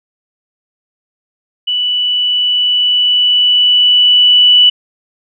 sine tone with level ramp, 2964 Hz, F#7, 2 cents sharp, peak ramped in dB -12 to -3 dBFS, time 1.67-4.7 s, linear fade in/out 10 ms, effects none

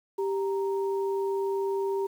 sine tone pair together, 392 / 932.3 Hz, G4 / A#5, 0 / 0 cents, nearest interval octave + minor third, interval 1500 cents, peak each -26 / -35 dBFS, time 0.18-2.07 s, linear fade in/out 10 ms, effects 9-bit

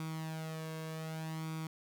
sawtooth tone with flanger, 159.3 Hz, D#3, 41 cents sharp, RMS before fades -41 dBFS, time 0-1.67 s, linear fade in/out 2 ms, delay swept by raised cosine 0.85 to 1.85 ms, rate 0.65 Hz, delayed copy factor +0.6, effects none

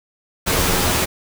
pink noise with comb filter, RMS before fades -18 dBFS, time 0.46-1.06 s, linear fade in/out 20 ms, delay 11 ms, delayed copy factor +0.75, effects none

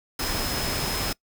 sine tone in noise, 5130 Hz, E8, 48 cents flat, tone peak -33 dBFS, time 0.19-1.13 s, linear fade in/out 5 ms, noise pink, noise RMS -28 dBFS, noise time 0.19-1.13 s, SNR -8 dB, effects noise-tail reverb RT60 0.1 s tail -23 dB re dry

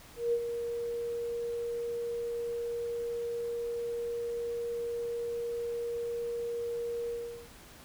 sine tone with ADSR envelope, 471.2 Hz, A#4, 19 cents sharp, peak -24 dBFS, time 0.16-7.49 s, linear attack 170 ms, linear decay 61 ms, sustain -8 dB, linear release 400 ms, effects pink hiss -53 dBFS RMS until 7.84 s

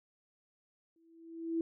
sine tone with exponential growth, 329.8 Hz, E4, 1 cent sharp, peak -28 dBFS, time 0.96-1.61 s, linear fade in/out 2 ms, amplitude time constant 140 ms, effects none

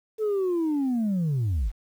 sine linear sweep, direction down, 442.4 to 38.89 Hz, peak -20 dBFS, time 0.18-1.72 s, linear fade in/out 50 ms, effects tanh soft clip ceiling -21 dBFS + 9-bit

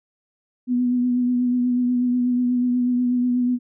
sine tone with vibrato, 246.9 Hz, B3, in tune, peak -17 dBFS, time 0.67-3.59 s, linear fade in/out 50 ms, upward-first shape triangle, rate 8.2 Hz, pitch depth 28 cents each way, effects none

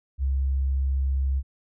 sine tone, 67.3 Hz, C2, 49 cents sharp, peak -21 dBFS, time 0.18-1.43 s, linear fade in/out 50 ms, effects none

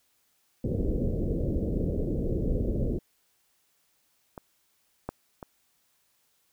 pink low-pass noise, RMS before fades -28 dBFS, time 0.64-2.99 s, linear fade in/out 5 ms, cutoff 530 Hz, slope 48 dB/octave
clicks, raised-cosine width 1 ms, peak -25 / -17 / -25 dBFS, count 3, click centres 4.378 / 5.09 / 5.428 s
effects white hiss -70 dBFS RMS until 6.52 s

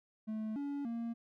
triangle tone with pitch steps, 217.4 / 283.9 / 232.2 Hz, A3 / C#4 / A#3, -21 / +41 / -7 cents, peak -34 dBFS, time 0.27-1.14 s, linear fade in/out 20 ms, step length 290 ms, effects none

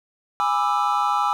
triangle chord, E dominant seventh, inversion first, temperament just, 824.1 / 988.9 / 1186.7 / 1318.5 Hz, G#5 / B5 / D6 / E6, -14 / +2 / +18 / 0 cents, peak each -21 / -24 / -23 / -22 dBFS, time 0.4-1.33 s, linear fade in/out 0 ms, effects none

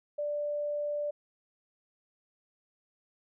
sine tone, 588 Hz, D5, 2 cents sharp, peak -30 dBFS, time 0.18-1.11 s, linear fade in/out 10 ms, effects none

